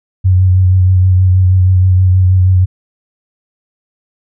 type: tone with vibrato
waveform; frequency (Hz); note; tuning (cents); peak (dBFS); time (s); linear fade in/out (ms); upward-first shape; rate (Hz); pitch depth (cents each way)
sine; 92.5; F#2; 0; -5; 0.24-2.66; 20; sine; 6.3; 26
effects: none